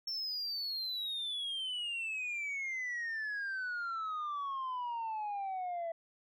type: exponential sweep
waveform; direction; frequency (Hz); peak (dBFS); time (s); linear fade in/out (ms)
sine; down; 5440 to 659.3; -33; 0.07-5.92; 5
effects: tanh soft clip ceiling -34 dBFS